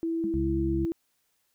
sine tone with pitch glide, 329.6 to 332.1 Hz, E4 to E4, 0 to +13 cents, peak -26 dBFS, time 0.03-0.92 s, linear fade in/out 0 ms, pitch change +13 cents, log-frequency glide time 0.26-0.61 s
sine tone with exponential decay, 207.7 Hz, G#3, in tune, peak -28 dBFS, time 0.24-0.4 s, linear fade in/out 0 ms, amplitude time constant 33 ms
harmonic tone, 69 Hz, C#2, 7 cents flat, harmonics 1 / 2 / 3, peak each -30 / -33 / -35 dBFS, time 0.34-0.85 s, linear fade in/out 0 ms
effects white hiss -73 dBFS RMS until 1.54 s

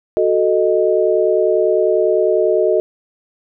sine chord, D# diminished, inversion first, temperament equal, 370 / 440 / 622.3 Hz, F#4 / A4 / D#5, 0 / 0 / 0 cents, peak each -16 dBFS, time 0.17-2.8 s, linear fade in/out 0 ms, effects none

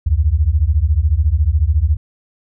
sine beating tone pair, 69.3 / 83.3 Hz, C#2 / E2, 0 / +19 cents, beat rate 14 Hz, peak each -14 / -14 dBFS, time 0.06-1.97 s, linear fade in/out 10 ms, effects none

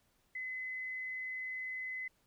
sine tone, 2030 Hz, B6, 47 cents sharp, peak -38 dBFS, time 0.35-2.08 s, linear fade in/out 5 ms, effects pink hiss -74 dBFS RMS until 2.26 s

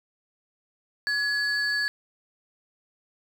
sine tone pair together, 1688 / 4506 Hz, G#6 / C#8, +28 / +28 cents, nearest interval octave + perfect fourth, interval 1700 cents, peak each -23 / -28 dBFS, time 1.07-1.88 s, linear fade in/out 0 ms, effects tanh soft clip ceiling -19 dBFS + 8-bit

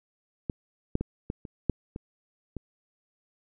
clicks, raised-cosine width 3 ms, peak -16 / -12 / -17 / -18 / -27 / -10 / -23 / -22 dBFS, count 8, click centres 0.498 / 0.954 / 1.01 / 1.301 / 1.452 / 1.697 / 1.961 / 2.567 s, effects none

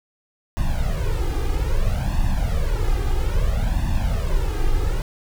brown noise with flanger, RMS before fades -20 dBFS, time 0.57-5.02 s, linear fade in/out 0 ms, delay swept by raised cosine 1.1 to 2.5 ms, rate 0.61 Hz, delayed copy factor +1, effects none

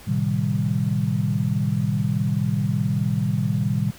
sine chord, A half-diminished seventh, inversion none, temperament equal with one note detuned, 112.18 / 130.81 / 155.56 / 196 Hz, A2 / C3 / Eb3 / G3, +34 / 0 / 0 / 0 cents, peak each -25 dBFS, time 0.07-3.91 s, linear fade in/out 10 ms, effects pink hiss -45 dBFS RMS until 3.98 s

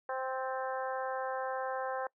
harmonic tone with a mistuned harmonic, 261.6 Hz, C4, in tune, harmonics 2 / 3 / 4 / 5 / 6 / 7, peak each -37 / -38 / -41 / -45 / -44 / -50 dBFS, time 0.09-2.07 s, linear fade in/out 2 ms, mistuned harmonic 7, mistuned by -37 cents, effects noise-tail reverb RT60 0.1 s tail -24 dB re dry

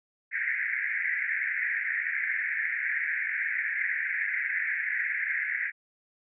white band-pass noise, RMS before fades -30 dBFS, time 0.31-5.72 s, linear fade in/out 50 ms, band 1600 to 2200 Hz, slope 96 dB/octave, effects none

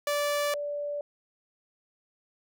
sawtooth / sine tone pair in turn, 582 / 582 Hz, D5 / D5, -16 / -16 cents, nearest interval unison, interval 0 cents, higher neither, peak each -22 / -30 dBFS, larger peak first, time 0.07-0.54 / 0.54-1.01 s, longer neither, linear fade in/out 2 ms, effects none

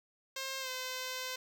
5% pulse tone with pitch glide, 532 to 513 Hz, C5 to C5, +29 to -34 cents, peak -26 dBFS, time 0.36-1.36 s, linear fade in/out 5 ms, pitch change -63 cents, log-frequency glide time 0.6-0.69 s, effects none

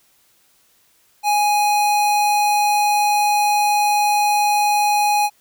square tone, 830.6 Hz, G#5, in tune, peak -15 dBFS, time 1.23-5.3 s, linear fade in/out 50 ms, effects white hiss -58 dBFS RMS until 5.4 s

